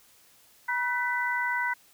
sine tone cluster, 968 / 1510 / 1987 Hz, B5 / F#6 / B6, -35 / +35 / +10 cents, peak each -30 dBFS, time 0.68-1.74 s, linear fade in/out 10 ms, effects white hiss -59 dBFS RMS until 1.93 s

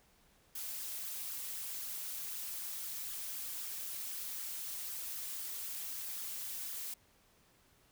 blue noise with flanger, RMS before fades -42 dBFS, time 0.55-6.94 s, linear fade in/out 5 ms, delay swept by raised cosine 0.59 to 5.09 ms, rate 3.9 Hz, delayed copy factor +0.55, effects pink hiss -68 dBFS RMS until 7.91 s

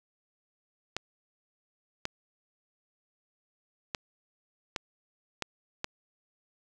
clicks, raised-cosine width 0.2 ms, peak -14 dBFS, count 6, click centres 0.966 / 2.054 / 3.948 / 4.762 / 5.423 / 5.844 s, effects none

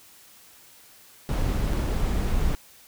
brown noise with dropouts, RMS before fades -24 dBFS, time 1.29-2.55 s, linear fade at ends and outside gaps 0 ms, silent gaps 1.729-1.733 s, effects white hiss -52 dBFS RMS until 2.87 s

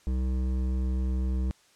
sine tone with hard clipping, 64 Hz, C2, 38 cents flat, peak -27 dBFS, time 0.07-1.51 s, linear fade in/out 0 ms, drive 11 dB, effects white hiss -61 dBFS RMS until 1.75 s + low-pass 8000 Hz 12 dB/octave

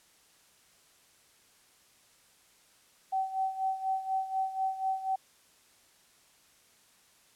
sine tone with tremolo, 765 Hz, G5, 42 cents flat, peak -26 dBFS, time 3.12-5.16 s, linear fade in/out 10 ms, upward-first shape sine, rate 4.1 Hz, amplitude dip 75%, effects white hiss -63 dBFS RMS until 7.35 s + low-pass 11000 Hz 12 dB/octave

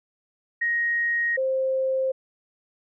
sine tone pair in turn, 1877 / 526.7 Hz, A#6 / C5, +11 / +11 cents, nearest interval octave + minor seventh, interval 2200 cents, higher first, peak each -21 dBFS, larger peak neither, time 0.61-1.37 / 1.37-2.12 s, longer first, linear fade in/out 10 ms, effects none

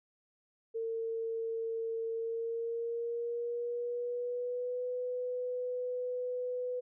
sine tone with pitch glide, 453.7 to 497.6 Hz, A#4 to B4, -47 to +13 cents, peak -33 dBFS, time 0.74-6.81 s, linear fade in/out 20 ms, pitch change +160 cents, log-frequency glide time 2.1-4.85 s, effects none

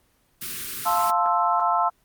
white band-stop noise, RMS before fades -32 dBFS, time 0.41-1.11 s, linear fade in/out 10 ms, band 430 to 1200 Hz, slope 48 dB/octave
sine chord, F major seventh, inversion none, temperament equal, 698.5 / 880 / 1046.5 / 1318.5 Hz, F5 / A5 / C6 / E6, 0 / 0 / 0 / 0 cents, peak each -24 dBFS, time 0.85-1.9 s, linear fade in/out 20 ms
effects pink hiss -64 dBFS RMS until 2.04 s + Opus 24 kbps

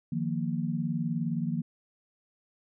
sine chord, Eb suspended second, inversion none, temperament equal, 155.56 / 174.61 / 233.1 Hz, Eb3 / F3 / Bb3, 0 / 0 / 0 cents, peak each -32 dBFS, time 0.12-1.62 s, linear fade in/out 5 ms, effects none

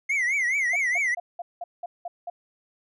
triangle tone with vibrato, 2093 Hz, C7, in tune, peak -20 dBFS, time 0.09-1.15 s, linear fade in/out 10 ms, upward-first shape triangle, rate 4.7 Hz, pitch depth 190 cents each way
sine tone bursts, 698.5 Hz, F5, in tune, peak -30 dBFS, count 8, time 0.73-2.3 s, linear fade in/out 5 ms, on 30 ms, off 190 ms
effects resampled to 24000 Hz

